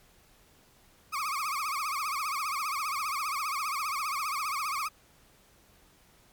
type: tone with vibrato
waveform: 35% pulse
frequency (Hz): 1174.7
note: D6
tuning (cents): 0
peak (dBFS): -28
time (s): 1.12-4.89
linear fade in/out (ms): 20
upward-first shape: triangle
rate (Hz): 15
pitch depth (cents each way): 190
effects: pink hiss -61 dBFS RMS until 6.32 s + MP3 96 kbps